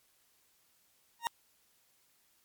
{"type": "tone with exponential growth", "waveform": "40% pulse", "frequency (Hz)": 932, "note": "A#5", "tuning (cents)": -1, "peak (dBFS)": -25, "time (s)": [1.19, 1.27], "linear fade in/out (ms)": 0, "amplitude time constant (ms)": 16, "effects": ["white hiss -70 dBFS RMS until 2.44 s", "MP3 96 kbps"]}